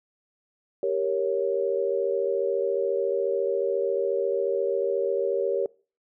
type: chord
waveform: sine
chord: G diminished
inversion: none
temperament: equal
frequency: 392 / 466.2 / 554.4 Hz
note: G4 / Bb4 / Db5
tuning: 0 / 0 / 0 cents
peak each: -27 dBFS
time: 0.83-5.66 s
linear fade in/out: 2 ms
effects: noise-tail reverb RT60 0.4 s tail -24 dB re dry

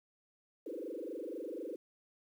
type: tone with frequency modulation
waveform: sine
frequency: 411.4 Hz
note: G#4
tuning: 16 cents flat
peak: -39 dBFS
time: 0.66-1.76 s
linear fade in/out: 5 ms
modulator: 24.1 Hz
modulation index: 4.7
effects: 11-bit

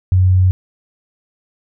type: tone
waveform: sine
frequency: 92.5 Hz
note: F#2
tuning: in tune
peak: -8 dBFS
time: 0.12-0.51 s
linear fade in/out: 0 ms
effects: none

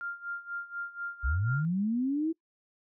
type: tone with tremolo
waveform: sine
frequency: 1396.9 Hz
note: F6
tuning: in tune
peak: -32 dBFS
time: 0.01-1.65 s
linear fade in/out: 0 ms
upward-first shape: sine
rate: 4.1 Hz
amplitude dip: 85%
type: linear sweep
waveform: sine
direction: up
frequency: 55 to 332 Hz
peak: -26 dBFS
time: 1.23-2.33 s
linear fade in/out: 20 ms
effects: noise-tail reverb RT60 0.1 s tail -22 dB re dry

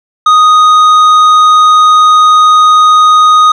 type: tone with tanh clipping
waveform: sine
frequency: 1244.5 Hz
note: D#6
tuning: in tune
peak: -3 dBFS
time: 0.26-3.52 s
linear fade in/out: 5 ms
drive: 8 dB
effects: none

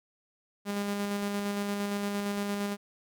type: tone with tremolo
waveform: sawtooth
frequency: 202.7 Hz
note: G#3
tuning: 42 cents flat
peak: -25 dBFS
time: 0.65-2.77 s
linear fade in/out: 50 ms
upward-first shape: square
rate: 8.7 Hz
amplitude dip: 25%
effects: none

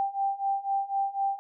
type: beating tone pair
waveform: sine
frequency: 786 / 790 Hz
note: G5 / G5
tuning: +4 / +13 cents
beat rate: 4 Hz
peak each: -30 / -28 dBFS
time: 0-1.39 s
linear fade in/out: 0 ms
effects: none

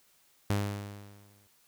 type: tone with exponential decay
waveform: sawtooth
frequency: 101.6 Hz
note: G#2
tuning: 38 cents flat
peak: -21 dBFS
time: 0.5-1.47 s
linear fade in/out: 0 ms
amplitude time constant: 210 ms
effects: white hiss -66 dBFS RMS until 1.67 s

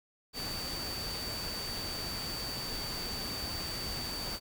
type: tone in noise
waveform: sine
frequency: 4589 Hz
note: D8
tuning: 41 cents flat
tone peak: -38 dBFS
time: 0.33-4.4 s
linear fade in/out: 50 ms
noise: pink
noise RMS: -40 dBFS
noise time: 0.33-4.4 s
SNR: -1 dB
effects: none

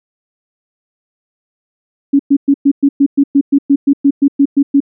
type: tone bursts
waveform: sine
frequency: 279.7 Hz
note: C#4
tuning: 16 cents sharp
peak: -5 dBFS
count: 16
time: 2.13-4.804 s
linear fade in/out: 10 ms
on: 64 ms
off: 110 ms
effects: none

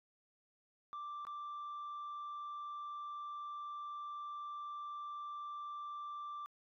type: tone with dropouts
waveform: sine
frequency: 1176 Hz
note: D6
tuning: 2 cents sharp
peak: -40 dBFS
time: 0.93-6.46 s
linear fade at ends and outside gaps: 0 ms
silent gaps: 1.251-1.269 s
effects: tanh soft clip ceiling -41 dBFS

